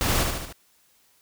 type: noise with echo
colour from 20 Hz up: pink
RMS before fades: -24 dBFS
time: 0.01-0.23 s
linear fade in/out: 0 ms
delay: 74 ms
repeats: 4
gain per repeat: -4 dB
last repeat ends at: 0.526 s
effects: white hiss -62 dBFS RMS until 1.21 s